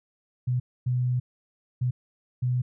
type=tone bursts at uneven times; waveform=sine; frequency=124.9 Hz; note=B2; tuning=20 cents sharp; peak=-22 dBFS; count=4; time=0.47-0.6 / 0.86-1.2 / 1.81-1.91 / 2.42-2.62 s; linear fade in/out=10 ms; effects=none